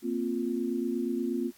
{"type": "chord", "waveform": "sine", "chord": "Bb suspended second", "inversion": "none", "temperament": "equal", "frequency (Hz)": [233.1, 261.6, 349.2], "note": ["Bb3", "C4", "F4"], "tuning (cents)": [0, 0, 0], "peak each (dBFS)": -32, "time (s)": [0.02, 1.52], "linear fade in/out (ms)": 50, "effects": ["white hiss -59 dBFS RMS until 1.57 s", "AAC 64 kbps"]}